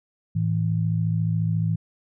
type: tone pair together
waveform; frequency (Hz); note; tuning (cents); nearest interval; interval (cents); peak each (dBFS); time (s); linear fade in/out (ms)
sine; 108.79 / 163; A2 / E3; -19 / -19; perfect fifth; 700; -23; 0.35-1.76; 10
effects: none